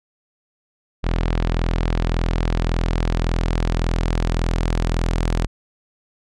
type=tone with low-pass filter sweep; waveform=sawtooth; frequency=41.78 Hz; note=E1; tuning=24 cents sharp; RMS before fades=-20 dBFS; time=1.03-5.47 s; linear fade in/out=20 ms; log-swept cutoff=3900 to 7600 Hz; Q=0.87; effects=none